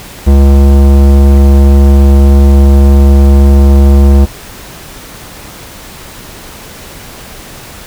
sine tone with tanh clipping, 69.3 Hz, C#2, in tune, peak -3 dBFS, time 0.26-4.26 s, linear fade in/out 20 ms, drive 18 dB, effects pink hiss -29 dBFS RMS until 7.86 s

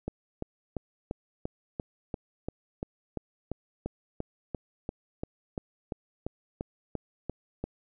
click train, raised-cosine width 2 ms, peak -19 dBFS, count 23, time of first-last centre 0.08-7.64 s, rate 2.91 Hz, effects none

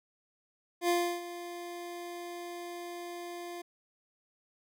25% pulse tone with ADSR envelope, 348.4 Hz, F4, 4 cents flat, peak -21 dBFS, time 0.81-3.62 s, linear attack 77 ms, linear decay 320 ms, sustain -15 dB, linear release 9 ms, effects none

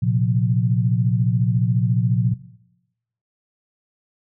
sine chord, Bb suspended second, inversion none, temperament equal with one note detuned, 116.54 / 130.81 / 176.54 Hz, Bb2 / C3 / F3, 0 / 0 / +19 cents, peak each -19 / -21 / -22 dBFS, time 0.02-2.34 s, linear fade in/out 10 ms, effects noise-tail reverb RT60 0.9 s tail -17 dB re dry

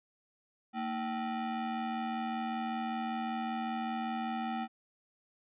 square ring-modulated tone, 270.8 Hz, C#4, 40 cents flat, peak -31 dBFS, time 0.73-4.68 s, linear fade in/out 50 ms, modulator 499 Hz, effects resampled to 8000 Hz

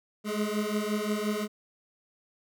25% pulse beating tone pair, 207.7 / 213.4 Hz, G#3 / G#3, 0 / +47 cents, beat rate 5.7 Hz, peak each -27 dBFS, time 0.24-1.48 s, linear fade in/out 50 ms, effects none

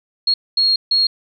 sine tone bursts at uneven times, 4276 Hz, C8, 37 cents sharp, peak -12 dBFS, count 3, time 0.27-0.34 / 0.57-0.76 / 0.91-1.07 s, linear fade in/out 5 ms, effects none

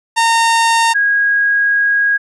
sawtooth / sine tone pair in turn, 917 / 1642.9 Hz, A#5 / G#6, -29 / -19 cents, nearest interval minor seventh, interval 1010 cents, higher second, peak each -6 / -10 dBFS, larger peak first, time 0.16-0.94 / 0.94-2.18 s, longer second, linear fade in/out 20 ms, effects resampled to 24000 Hz

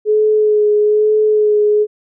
sine tone with vibrato, 424 Hz, G#4, 36 cents sharp, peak -9 dBFS, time 0.05-1.87 s, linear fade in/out 50 ms, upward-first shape sine, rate 1.1 Hz, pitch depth 21 cents each way, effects none

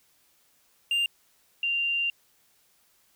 triangle / sine tone pair in turn, 2794 / 2781 Hz, F7 / F7, 0 / -8 cents, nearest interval unison, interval 8 cents, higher first, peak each -21 / -24 dBFS, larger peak first, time 0.91-1.06 / 1.63-2.1 s, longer second, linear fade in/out 2 ms, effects white hiss -65 dBFS RMS until 3.15 s

